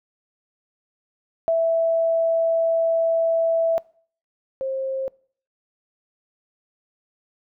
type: tone pair in turn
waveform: sine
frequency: 659.3 / 532 Hz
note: E5 / C5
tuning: 0 / +29 cents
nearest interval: major third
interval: 371 cents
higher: first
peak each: -16 / -23 dBFS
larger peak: first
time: 1.48-3.78 / 4.61-5.08 s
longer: first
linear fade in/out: 0 ms
effects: noise-tail reverb RT60 0.5 s tail -24 dB re dry